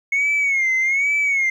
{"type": "tone with vibrato", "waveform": "sine", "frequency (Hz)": 2182, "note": "C#7", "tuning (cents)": -28, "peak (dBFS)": -14, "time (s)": [0.12, 1.5], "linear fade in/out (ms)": 5, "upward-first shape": "sine", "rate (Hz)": 1.2, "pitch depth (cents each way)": 99, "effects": ["tanh soft clip ceiling -14 dBFS", "9-bit"]}